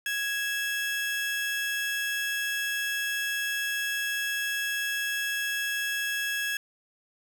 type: tone pair together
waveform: 35% pulse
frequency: 1659.3 / 2634 Hz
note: G#6 / E7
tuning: -2 / -2 cents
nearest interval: minor sixth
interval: 800 cents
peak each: -27 / -33 dBFS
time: 0.06-6.57 s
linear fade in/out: 2 ms
effects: none